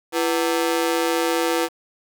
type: ring-modulated tone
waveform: sawtooth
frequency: 414.7 Hz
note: G#4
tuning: 3 cents flat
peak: -12 dBFS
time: 0.12-1.69 s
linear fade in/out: 50 ms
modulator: 78 Hz
effects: 7-bit